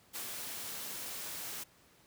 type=noise with ADSR envelope; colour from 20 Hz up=white; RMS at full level=-40 dBFS; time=0.13-1.64 s; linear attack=29 ms; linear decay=100 ms; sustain=-2 dB; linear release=10 ms; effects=pink hiss -64 dBFS RMS until 2.06 s + high-pass 80 Hz 12 dB/octave